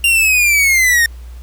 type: linear sweep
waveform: 45% pulse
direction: down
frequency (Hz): 2794 to 1823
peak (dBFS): -9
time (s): 0.04-1.06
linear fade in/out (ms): 2
effects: added 60 Hz sine -29 dBFS peak until 1.42 s + pink hiss -48 dBFS RMS until 1.42 s